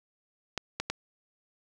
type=clicks; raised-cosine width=0.2 ms; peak=-13 dBFS; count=3; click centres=0.577 / 0.8 / 0.9 s; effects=none